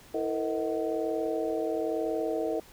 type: tone cluster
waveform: sine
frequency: 326.7 / 453.5 / 494.5 / 633 / 747 Hz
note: E4 / A#4 / B4 / D#5 / F#5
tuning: -15 / -48 / +2 / +30 / +16 cents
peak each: -33 / -31 / -39 / -33 / -39 dBFS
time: 0.14-2.6 s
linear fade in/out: 5 ms
effects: pink hiss -54 dBFS RMS until 2.72 s

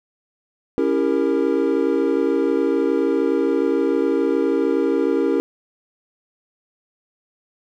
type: chord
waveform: triangle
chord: C# diminished seventh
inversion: none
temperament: equal with one note detuned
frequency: 277.2 / 329.6 / 399.3 / 466.2 Hz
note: C#4 / E4 / G4 / Bb4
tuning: 0 / 0 / +32 / 0 cents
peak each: -20 dBFS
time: 0.78-5.4 s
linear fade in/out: 0 ms
effects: none

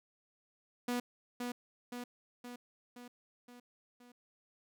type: tone with echo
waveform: sawtooth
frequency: 244.2 Hz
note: B3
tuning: 19 cents flat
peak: -29 dBFS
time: 0.88-1 s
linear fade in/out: 5 ms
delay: 520 ms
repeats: 6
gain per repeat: -4 dB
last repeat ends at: 4.12 s
effects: none

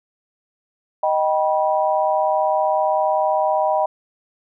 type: chord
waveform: sine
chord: Eb augmented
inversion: none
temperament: just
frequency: 622.3 / 777.8 / 972.3 Hz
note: Eb5 / G5 / B5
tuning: 0 / -14 / -27 cents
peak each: -19 / -20 / -22 dBFS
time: 1.03-3.86 s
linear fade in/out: 5 ms
effects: none

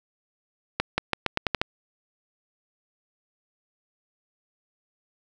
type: accelerating click train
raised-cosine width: 0.3 ms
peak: -6 dBFS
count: 8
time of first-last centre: 0.8-1.615 s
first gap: 180 ms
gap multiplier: 0.85
effects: none

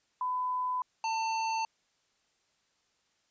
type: tone pair in turn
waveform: sine / square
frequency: 1004 / 894.5 Hz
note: B5 / A5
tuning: +28 / +28 cents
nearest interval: major second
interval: 200 cents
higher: first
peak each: -29 / -30 dBFS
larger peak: first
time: 0.21-0.82 / 1.04-1.65 s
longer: neither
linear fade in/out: 2 ms
effects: white hiss -73 dBFS RMS until 3.3 s + resampled to 16000 Hz

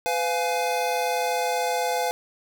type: chord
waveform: square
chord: F diminished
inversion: second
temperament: just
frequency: 502.9 / 698.5 / 838.1 Hz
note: Cb5 / F5 / Ab5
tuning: +31 / 0 / +16 cents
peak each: -28 dBFS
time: 0.06-2.11 s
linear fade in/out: 0 ms
effects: none

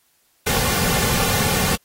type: noise with comb filter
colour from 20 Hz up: pink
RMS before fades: -20 dBFS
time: 0.46-1.76 s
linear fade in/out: 10 ms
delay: 3.1 ms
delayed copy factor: -0.7
effects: white hiss -62 dBFS RMS until 1.84 s + AAC 48 kbps

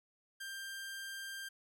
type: tone with vibrato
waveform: sawtooth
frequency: 1585 Hz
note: G6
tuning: 19 cents sharp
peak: -39 dBFS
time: 0.4-1.49 s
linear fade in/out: 10 ms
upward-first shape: sine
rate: 20 Hz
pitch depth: 11 cents each way
effects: none

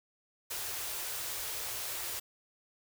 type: band-stop noise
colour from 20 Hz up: white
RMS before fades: -38 dBFS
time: 0.5-2.2 s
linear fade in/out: 10 ms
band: 140 to 320 Hz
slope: 48 dB/octave
effects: none

